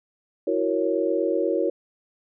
sine chord, F# dominant seventh, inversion third, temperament equal, 329.6 / 370 / 466.2 / 554.4 Hz, E4 / F#4 / A#4 / C#5, 0 / 0 / 0 / 0 cents, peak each -26 dBFS, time 0.47-1.7 s, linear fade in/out 5 ms, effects none

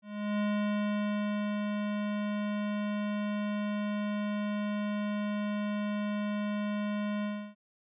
square tone with ADSR envelope, 207.7 Hz, G#3, in tune, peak -28 dBFS, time 0.02-7.55 s, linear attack 370 ms, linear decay 1200 ms, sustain -3 dB, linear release 310 ms, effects resampled to 8000 Hz

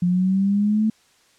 sine linear sweep, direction up, 174.7 to 220 Hz, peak -16 dBFS, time 0.02-0.9 s, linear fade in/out 5 ms, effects white hiss -58 dBFS RMS until 1.38 s + low-pass 8000 Hz 12 dB/octave

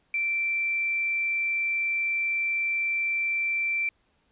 sine tone with quantisation, 2344 Hz, D7, 4 cents flat, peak -24 dBFS, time 0.14-3.89 s, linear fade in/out 2 ms, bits 8, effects pink hiss -69 dBFS RMS until 4.31 s + resampled to 8000 Hz

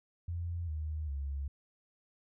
sine tone with pitch steps, 85.7 / 77.24 / 69.61 Hz, F2 / D#2 / C#2, -32 / -12 / +8 cents, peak -34 dBFS, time 0.28-1.48 s, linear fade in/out 5 ms, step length 400 ms, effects none

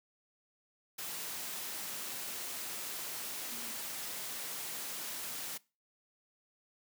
sine tone in noise, 233.1 Hz, A#3, in tune, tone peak -52 dBFS, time 3.51-3.72 s, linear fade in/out 10 ms, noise white, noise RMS -41 dBFS, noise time 0.98-5.58 s, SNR -14 dB, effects noise-tail reverb RT60 0.3 s tail -22 dB re dry + high-pass 150 Hz 12 dB/octave

